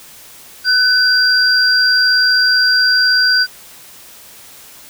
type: tone pair together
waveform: sine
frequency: 1502 / 4759 Hz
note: F#6 / D8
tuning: +26 / +22 cents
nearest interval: octave + minor sixth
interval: 1996 cents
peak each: -12 dBFS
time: 0.64-3.47 s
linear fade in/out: 50 ms
effects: white hiss -39 dBFS RMS until 4.89 s